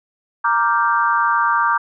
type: chord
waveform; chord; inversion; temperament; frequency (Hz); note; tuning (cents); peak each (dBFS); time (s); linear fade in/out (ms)
sine; G minor seventh; first; equal; 932.3 / 1174.7 / 1396.9 / 1568; Bb5 / D6 / F6 / G6; 0 / 0 / 0 / 0; -19 / -17 / -23 / -21; 0.44-1.78; 10
effects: none